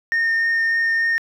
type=tone with vibrato; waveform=sine; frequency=1829 Hz; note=A#6; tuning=33 cents flat; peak=-14 dBFS; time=0.12-1.18 s; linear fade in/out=0 ms; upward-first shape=triangle; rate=3.4 Hz; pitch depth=9 cents each way; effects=tanh soft clip ceiling -15 dBFS + 9-bit